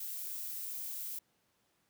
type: noise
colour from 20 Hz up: violet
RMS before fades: -41 dBFS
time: 0-1.19 s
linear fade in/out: 5 ms
effects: pink hiss -75 dBFS RMS until 1.89 s + high-pass 100 Hz 12 dB/octave